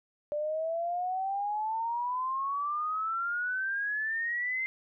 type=exponential sweep; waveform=sine; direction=up; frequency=587.3 to 2093 Hz; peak=-29 dBFS; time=0.32-4.66 s; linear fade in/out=0 ms; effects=none